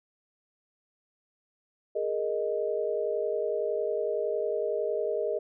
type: chord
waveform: sine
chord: Ab suspended second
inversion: none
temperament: equal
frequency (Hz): 415.3 / 466.2 / 622.3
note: Ab4 / Bb4 / Eb5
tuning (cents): 0 / 0 / 0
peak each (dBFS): -31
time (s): 1.95-5.39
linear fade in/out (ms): 10
effects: none